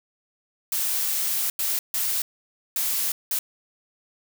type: noise bursts at uneven times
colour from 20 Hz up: blue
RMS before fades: -25 dBFS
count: 5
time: 0.72-1.5 / 1.59-1.79 / 1.94-2.22 / 2.76-3.12 / 3.31-3.39 s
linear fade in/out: 2 ms
effects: none